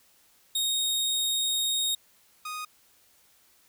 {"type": "tone pair in turn", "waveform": "sawtooth", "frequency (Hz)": [3729, 1242.2], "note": ["A#7", "D#6"], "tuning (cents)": [0, -3], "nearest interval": "octave + perfect fifth", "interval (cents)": 1903, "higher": "first", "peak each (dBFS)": [-22, -30], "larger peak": "first", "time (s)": [[0.55, 1.95], [2.45, 2.65]], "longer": "first", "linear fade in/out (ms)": 5, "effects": ["white hiss -62 dBFS RMS until 3.68 s"]}